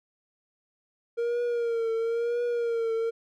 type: tone with vibrato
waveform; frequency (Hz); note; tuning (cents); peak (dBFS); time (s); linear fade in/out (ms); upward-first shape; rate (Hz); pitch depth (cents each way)
triangle; 466.2; A#4; 0; -23; 1.17-3.11; 20; triangle; 0.99; 61
effects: none